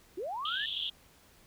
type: linear sweep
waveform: sine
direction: up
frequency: 320 to 1837 Hz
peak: -34 dBFS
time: 0.17-0.66 s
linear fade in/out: 10 ms
type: band-pass noise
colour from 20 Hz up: white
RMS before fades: -36 dBFS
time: 0.45-0.9 s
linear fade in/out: 5 ms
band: 3000 to 3500 Hz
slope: 96 dB/octave
effects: pink hiss -61 dBFS RMS until 1.46 s